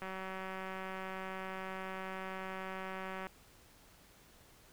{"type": "click train", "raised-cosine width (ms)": 0.5, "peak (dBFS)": -28, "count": 615, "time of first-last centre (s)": [0.02, 3.269], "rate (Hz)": 189, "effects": ["pink hiss -62 dBFS RMS until 4.72 s"]}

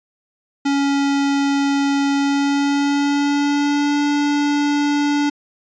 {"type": "tone with pitch glide", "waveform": "square", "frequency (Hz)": [279.8, 290.2], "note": ["C#4", "D4"], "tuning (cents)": [16, -21], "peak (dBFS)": -16, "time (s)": [0.65, 5.3], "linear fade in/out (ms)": 10, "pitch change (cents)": 63, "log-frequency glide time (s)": [2.15, 4.01], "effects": ["resampled to 16000 Hz"]}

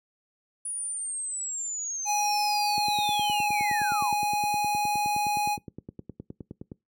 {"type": "linear sweep", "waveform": "sine", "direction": "down", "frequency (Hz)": [9790, 841], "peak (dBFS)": -30, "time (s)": [0.65, 4.14], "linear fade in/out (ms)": 5}
{"type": "tone", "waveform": "square", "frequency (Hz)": 830.6, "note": "G#5", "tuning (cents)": 0, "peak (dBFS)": -25, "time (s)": [2.05, 5.58], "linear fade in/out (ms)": 50}
{"type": "click train", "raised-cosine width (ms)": 3, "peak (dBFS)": -24, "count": 39, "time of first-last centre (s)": [2.78, 6.718], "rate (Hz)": 9.65}
{"effects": ["noise-tail reverb RT60 0.2 s tail -23 dB re dry", "high-pass 100 Hz 12 dB/octave"]}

